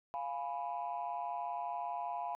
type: chord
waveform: sine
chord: F diminished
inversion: none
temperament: equal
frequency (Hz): 698.5 / 830.6 / 987.8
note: F5 / Ab5 / Cb6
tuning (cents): 0 / 0 / 0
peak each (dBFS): -39 / -40 / -40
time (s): 0.14-2.35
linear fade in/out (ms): 0
effects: tanh soft clip ceiling -30 dBFS